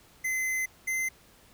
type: tone pair in turn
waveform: square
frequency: 2050 / 2067 Hz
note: C7 / C7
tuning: -36 / -22 cents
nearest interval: unison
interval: 14 cents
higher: second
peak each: -28 dBFS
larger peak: neither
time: 0.24-0.66 / 0.87-1.09 s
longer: first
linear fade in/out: 10 ms
effects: pink hiss -58 dBFS RMS until 1.53 s